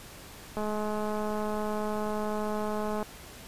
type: click train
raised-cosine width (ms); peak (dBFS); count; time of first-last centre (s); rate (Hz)
1; -20; 522; 0.57-3.028; 212
effects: pink hiss -47 dBFS RMS until 3.47 s + resampled to 32000 Hz